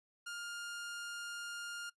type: tone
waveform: sawtooth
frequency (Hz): 1409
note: F6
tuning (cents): +15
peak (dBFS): -38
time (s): 0.26-1.9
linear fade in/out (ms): 10
effects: noise-tail reverb RT60 0.1 s tail -20 dB re dry + resampled to 24000 Hz